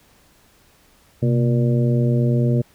harmonic tone with a mistuned harmonic, 118.2 Hz, A#2, 24 cents sharp, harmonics 1 / 2 / 3 / 4 / 5, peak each -16 / -22 / -26 / -28 / -30 dBFS, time 1.22-2.62 s, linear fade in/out 10 ms, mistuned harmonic 1, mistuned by +130 cents, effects pink hiss -55 dBFS RMS until 2.74 s

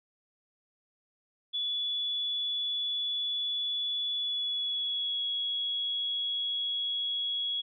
sine tone with pitch glide, 3428 to 3338 Hz, A7 to G#7, -46 to +8 cents, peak -29 dBFS, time 1.53-7.62 s, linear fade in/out 20 ms, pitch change -46 cents, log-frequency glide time 4.16-5.24 s, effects none

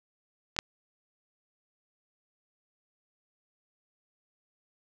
clicks, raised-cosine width 0.2 ms, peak -19 / -6 dBFS, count 2, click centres 0.565 / 0.589 s, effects none

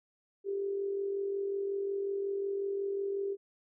sine tone with amplitude modulation, 396.5 Hz, G4, 20 cents sharp, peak -29 dBFS, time 0.44-3.37 s, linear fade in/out 50 ms, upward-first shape sine, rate 45.5 Hz, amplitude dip 45%, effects none

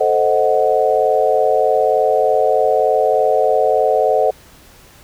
sine chord, A diminished seventh, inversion none, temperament equal, 440 / 523.3 / 622.3 / 740 Hz, A4 / C5 / Eb5 / Gb5, 0 / 0 / 0 / 0 cents, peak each -17 dBFS, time 0-4.31 s, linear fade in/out 10 ms, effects pink hiss -45 dBFS RMS until 5.03 s

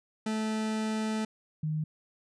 40% pulse / sine tone pair in turn, 218 / 154.77 Hz, A3 / D#3, -16 / -9 cents, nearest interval tritone, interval 593 cents, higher first, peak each -28 dBFS, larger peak neither, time 0.26-1.25 / 1.63-1.84 s, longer first, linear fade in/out 5 ms, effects resampled to 22050 Hz

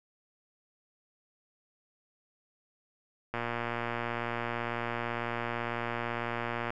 click train, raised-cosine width 0.5 ms, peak -18 dBFS, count 398, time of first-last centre 3.34-6.704 s, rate 118 Hz, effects none

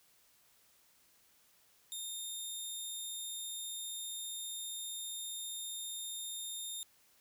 15% pulse tone, 3655 Hz, A#7, 35 cents flat, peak -33 dBFS, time 1.92-6.83 s, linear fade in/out 0 ms, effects white hiss -68 dBFS RMS until 7.2 s

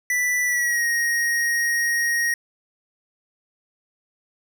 square tone with pitch glide, 1975.5 to 1875.4 Hz, B6 to A#6, 0 to +10 cents, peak -20 dBFS, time 0.1-2.34 s, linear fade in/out 2 ms, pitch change -90 cents, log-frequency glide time 0.44-0.85 s, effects none

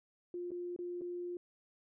sine tone with dropouts, 352.6 Hz, F4, 17 cents sharp, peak -38 dBFS, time 0.34-1.37 s, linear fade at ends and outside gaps 2 ms, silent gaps 0.507-0.516 / 0.763-0.789 / 1.011-1.017 s, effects none

